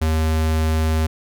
square tone, 79.2 Hz, D#2, 31 cents sharp, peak -17 dBFS, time 0.01-1.07 s, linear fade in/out 10 ms, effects none

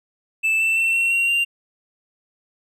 triangle tone with pitch steps, 2637 / 2665 / 2692 / 2721 / 2749 / 2778 Hz, E7 / E7 / E7 / F7 / F7 / F7, 0 / +18 / +36 / -46 / -28 / -10 cents, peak -15 dBFS, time 0.43-1.45 s, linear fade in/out 20 ms, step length 170 ms, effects none

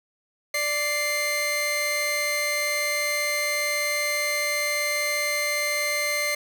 sawtooth tone pair together, 587.3 / 2093 Hz, D5 / C7, 0 / 0 cents, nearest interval octave + minor seventh, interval 2200 cents, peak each -25 / -21 dBFS, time 0.54-6.35 s, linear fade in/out 5 ms, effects none

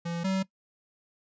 square tone pair in turn, 170 / 190.82 Hz, F3 / G3, -46 / -46 cents, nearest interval major second, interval 200 cents, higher second, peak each -31 / -26 dBFS, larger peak second, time 0.05-0.24 / 0.24-0.43 s, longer neither, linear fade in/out 10 ms, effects noise-tail reverb RT60 0.1 s tail -19 dB re dry + resampled to 16000 Hz

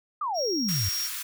sine exponential sweep, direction down, 1262 to 87.1 Hz, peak -26 dBFS, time 0.21-0.89 s, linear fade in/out 5 ms
triangle tone, 5588 Hz, F8, in tune, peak -27 dBFS, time 0.34-1.1 s, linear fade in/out 50 ms
white high-pass noise, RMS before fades -34 dBFS, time 0.68-1.23 s, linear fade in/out 10 ms, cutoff 1100 Hz, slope 48 dB/octave
effects none

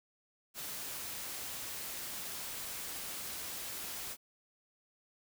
white noise, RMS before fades -42 dBFS, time 0.54-4.17 s, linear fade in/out 50 ms, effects none

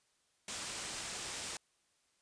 white low-pass noise, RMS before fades -43 dBFS, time 0.48-1.57 s, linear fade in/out 2 ms, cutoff 9200 Hz, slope 48 dB/octave, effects white hiss -75 dBFS RMS until 2.21 s + resampled to 22050 Hz

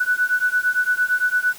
sine beating tone pair, 1480 / 1488.8 Hz, F#6 / F#6, 0 / +10 cents, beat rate 8.8 Hz, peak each -20 dBFS, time 0-1.54 s, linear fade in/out 10 ms, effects white hiss -41 dBFS RMS until 1.58 s

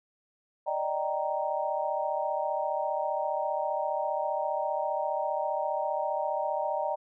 sine chord, Eb major seventh, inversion third, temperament equal with one note detuned, 587.3 / 622.3 / 779 / 932.3 Hz, D5 / Eb5 / G5 / Bb5, 0 / 0 / -11 / 0 cents, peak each -33 dBFS, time 0.66-6.96 s, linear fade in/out 20 ms, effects none

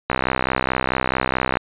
click train, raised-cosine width 0.5 ms, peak -3 dBFS, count 96, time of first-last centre 0.1-1.571 s, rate 64.6 Hz, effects resampled to 8000 Hz

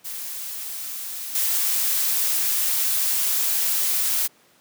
blue noise with level steps, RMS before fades -32 / -22 dBFS, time 0.04-4.28 s, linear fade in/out 20 ms, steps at 1.35 s, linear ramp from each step 2 ms, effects pink hiss -57 dBFS RMS until 4.6 s + high-pass 200 Hz 12 dB/octave

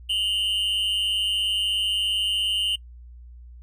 triangle tone pair together, 2847 / 3050 Hz, F7 / G7, +33 / -48 cents, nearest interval minor second, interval 119 cents, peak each -23 dBFS, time 0.09-2.76 s, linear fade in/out 10 ms, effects noise-tail reverb RT60 0.1 s tail -23 dB re dry + added 60 Hz sine -41 dBFS peak until 3.62 s

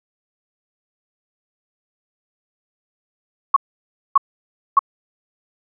sine tone bursts, 1108.7 Hz, C#6, in tune, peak -7 dBFS, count 3, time 3.54-4.792 s, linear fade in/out 5 ms, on 24 ms, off 590 ms, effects none

